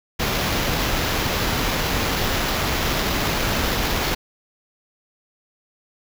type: noise with sample-and-hold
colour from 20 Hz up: pink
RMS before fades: -22 dBFS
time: 0.19-4.15 s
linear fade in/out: 10 ms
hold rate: 8820 Hz
effects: none